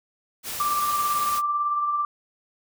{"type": "noise", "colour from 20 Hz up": "white", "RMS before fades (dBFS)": -32, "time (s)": [0.43, 1.42], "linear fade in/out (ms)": 50}
{"type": "tone with tremolo", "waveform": "sine", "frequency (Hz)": 1177, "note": "D6", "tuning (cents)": 3, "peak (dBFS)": -20, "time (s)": [0.6, 2.05], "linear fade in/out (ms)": 2, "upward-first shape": "sine", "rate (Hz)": 18, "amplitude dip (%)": 35}
{"effects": []}